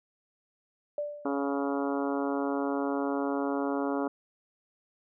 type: tone with exponential decay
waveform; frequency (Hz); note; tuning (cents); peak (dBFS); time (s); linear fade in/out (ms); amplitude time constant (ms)
sine; 587.3; D5; 0; -27; 0.98-1.54; 2; 120
type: harmonic tone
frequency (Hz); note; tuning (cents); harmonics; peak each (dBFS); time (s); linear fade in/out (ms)
140; C#3; +18; 2 / 3 / 4 / 5 / 6 / 7 / 8 / 9 / 10; -30 / -34 / -36 / -38 / -40 / -41 / -42 / -43 / -44; 1.25-4.08; 5
effects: none